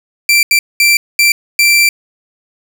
sawtooth tone bursts at uneven times, 2349 Hz, D7, in tune, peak -3 dBFS, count 5, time 0.29-0.43 / 0.51-0.59 / 0.8-0.97 / 1.19-1.32 / 1.59-1.89 s, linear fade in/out 2 ms, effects none

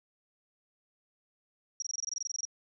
sine tone bursts, 5670 Hz, F8, 25 cents sharp, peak -32 dBFS, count 15, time 1.8-2.452 s, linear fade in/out 2 ms, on 22 ms, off 23 ms, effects none

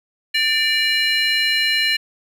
triangle tone cluster, 1786 / 2342 / 2891 / 4109 Hz, A6 / D7 / F#7 / C8, +25 / -5 / -41 / -32 cents, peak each -20 dBFS, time 0.34-1.97 s, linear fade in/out 10 ms, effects none

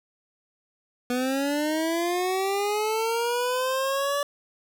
25% pulse linear sweep, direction up, 244.1 to 577 Hz, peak -20 dBFS, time 1.1-4.23 s, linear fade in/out 2 ms, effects none

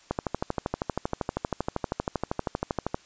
click train, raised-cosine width 1 ms, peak -12 dBFS, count 37, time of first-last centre 0.11-2.945 s, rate 12.7 Hz, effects white hiss -56 dBFS RMS until 3.05 s + resampled to 16000 Hz

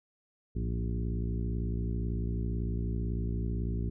harmonic tone with a mistuned harmonic, 58 Hz, A#1, 8 cents flat, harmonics 1 / 2 / 3 / 4 / 5 / 6 / 7, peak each -32 / -35 / -38 / -41 / -46 / -45 / -47 dBFS, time 0.55-3.9 s, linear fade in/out 10 ms, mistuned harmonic 2, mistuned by -89 cents, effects none

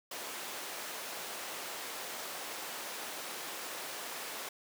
pink high-pass noise, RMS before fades -42 dBFS, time 0.11-4.49 s, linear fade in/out 5 ms, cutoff 490 Hz, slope 12 dB/octave, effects none

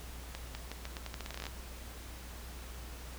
accelerating click train, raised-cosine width 0.2 ms, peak -23 dBFS, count 17, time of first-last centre 0.35-1.467 s, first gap 200 ms, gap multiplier 0.83, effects added 60 Hz sine -45 dBFS peak until 3.18 s + pink hiss -50 dBFS RMS until 3.18 s

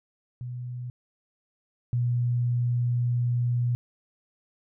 sine tone pair in turn, 123.47 / 121.35 Hz, B2 / B2, 0 / -30 cents, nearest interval unison, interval 30 cents, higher first, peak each -32 / -22 dBFS, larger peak second, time 0.41-0.9 / 1.93-3.75 s, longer second, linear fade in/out 0 ms, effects none

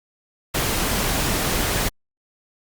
pink noise, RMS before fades -22 dBFS, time 0.54-1.89 s, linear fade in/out 10 ms, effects Opus 48 kbps

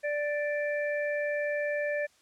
harmonic tone, 587.3 Hz, D5, in tune, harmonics 1 / 3 / 4, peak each -29 / -34 / -40 dBFS, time 0.03-2.07 s, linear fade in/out 20 ms, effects white hiss -64 dBFS RMS until 2.21 s + low-pass 8000 Hz 12 dB/octave

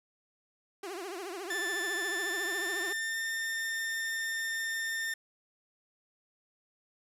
sawtooth tone with vibrato, 370 Hz, F#4, in tune, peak -34 dBFS, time 0.83-2.93 s, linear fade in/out 5 ms, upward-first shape triangle, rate 14 Hz, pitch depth 210 cents each way
40% pulse tone with pitch glide, 1760 to 1806.3 Hz, A6 to A6, 0 to +45 cents, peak -31 dBFS, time 1.5-5.14 s, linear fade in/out 5 ms, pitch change +45 cents, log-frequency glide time 2.05-3.21 s
effects resampled to 32000 Hz + 9-bit

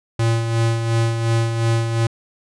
square tone with tremolo, 114.8 Hz, A#2, 26 cents flat, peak -15 dBFS, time 0.19-2.07 s, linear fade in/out 5 ms, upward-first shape sine, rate 2.8 Hz, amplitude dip 50%, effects resampled to 22050 Hz

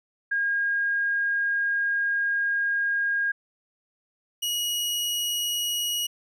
sine / sawtooth tone pair in turn, 1625 / 2902 Hz, G#6 / F#7, -38 / -34 cents, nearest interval minor seventh, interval 1004 cents, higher second, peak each -22 dBFS, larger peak neither, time 0.31-3.32 / 4.42-6.07 s, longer first, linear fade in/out 10 ms, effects none

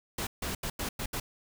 pink noise bursts at uneven times, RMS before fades -34 dBFS, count 6, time 0.18-0.27 / 0.42-0.55 / 0.63-0.7 / 0.79-0.89 / 0.99-1.06 / 1.13-1.2 s, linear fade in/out 5 ms, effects none

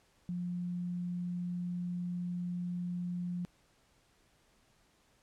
sine tone, 176.8 Hz, F3, 22 cents sharp, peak -34 dBFS, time 0.29-3.45 s, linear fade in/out 0 ms, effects pink hiss -69 dBFS RMS until 5.22 s + low-pass 10000 Hz 12 dB/octave

